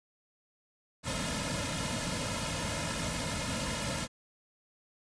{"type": "noise with comb filter", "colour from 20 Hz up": "pink", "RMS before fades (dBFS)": -34, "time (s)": [1.03, 4.08], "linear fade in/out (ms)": 50, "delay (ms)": 2.6, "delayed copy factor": -1, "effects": ["resampled to 22050 Hz"]}